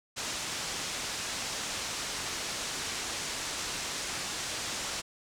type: low-pass noise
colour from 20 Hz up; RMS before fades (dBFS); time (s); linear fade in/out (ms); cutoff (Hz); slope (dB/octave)
white; -36; 0.16-5.02; 20; 7700; 24
effects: none